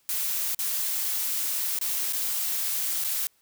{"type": "noise with dropouts", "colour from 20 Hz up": "blue", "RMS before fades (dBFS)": -28, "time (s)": [0.09, 3.27], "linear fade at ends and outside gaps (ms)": 0, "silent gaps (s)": [[0.547, 0.591], [1.788, 1.813], [2.125, 2.133], [3.04, 3.046]], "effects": ["white hiss -66 dBFS RMS until 3.41 s"]}